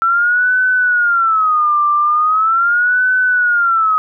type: tone with vibrato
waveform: sine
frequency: 1336 Hz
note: E6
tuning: 23 cents sharp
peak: -10 dBFS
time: 0.02-3.98 s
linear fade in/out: 0 ms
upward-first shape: sine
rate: 0.4 Hz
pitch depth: 210 cents each way
effects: none